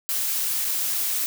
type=noise with dropouts; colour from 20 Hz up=blue; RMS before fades=-25 dBFS; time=0.09-1.26 s; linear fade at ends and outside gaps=0 ms; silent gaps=0.646-0.65 s; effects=none